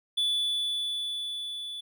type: tone with level ramp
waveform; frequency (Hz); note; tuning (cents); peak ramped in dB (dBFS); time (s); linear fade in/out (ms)
triangle; 3460; A7; -30; -22 to -34; 0.17-1.81; 10
effects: none